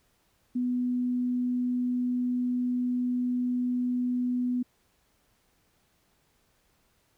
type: tone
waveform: sine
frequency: 247.7 Hz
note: B3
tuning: 5 cents sharp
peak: -25 dBFS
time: 0.55-4.63 s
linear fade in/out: 10 ms
effects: pink hiss -69 dBFS RMS until 7.17 s